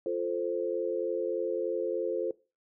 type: chord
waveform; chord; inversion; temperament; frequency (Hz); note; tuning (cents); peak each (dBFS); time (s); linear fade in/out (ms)
sine; F major; none; equal; 349.2 / 440 / 523.3; F4 / A4 / C5; 0 / 0 / 0; -33 / -32 / -33; 0.06-2.31; 2
effects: noise-tail reverb RT60 0.3 s tail -20 dB re dry